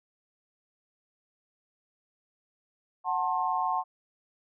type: chord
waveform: sine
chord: F# diminished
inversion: none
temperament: just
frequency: 740 / 888 / 1065.6 Hz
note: F#5 / A5 / C6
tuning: 0 / +16 / +31 cents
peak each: -30 dBFS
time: 3.04-3.84 s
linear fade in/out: 50 ms
effects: none